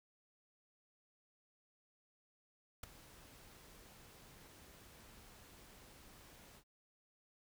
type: noise with ADSR envelope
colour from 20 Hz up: pink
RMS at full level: -43 dBFS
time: 2.83-6.64 s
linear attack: 6 ms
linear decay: 7 ms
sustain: -17 dB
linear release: 73 ms
effects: none